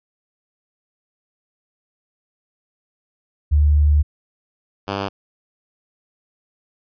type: tone pair in turn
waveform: sine / 5% pulse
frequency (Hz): 74 / 98.78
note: D2 / G2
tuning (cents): +14 / +14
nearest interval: perfect fourth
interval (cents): 500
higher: second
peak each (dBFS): -11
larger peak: neither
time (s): 3.51-4.03 / 4.87-5.09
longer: first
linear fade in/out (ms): 20
effects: resampled to 11025 Hz